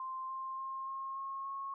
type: tone with pitch steps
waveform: sine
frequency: 1046.5 / 1055.6 / 1064.8 / 1074.1 / 1083.4 / 1092.8 Hz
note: C6 / C6 / C6 / C6 / C#6 / C#6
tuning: 0 / +15 / +30 / +45 / -40 / -25 cents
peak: -38 dBFS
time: 0-1.74 s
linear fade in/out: 2 ms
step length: 290 ms
effects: none